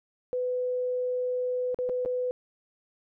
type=tone with dropouts; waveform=sine; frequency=500 Hz; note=B4; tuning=21 cents sharp; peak=-26 dBFS; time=0.33-2.31 s; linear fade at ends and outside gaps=0 ms; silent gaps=1.745-1.788 / 1.891-1.896 / 2.05-2.059 s; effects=none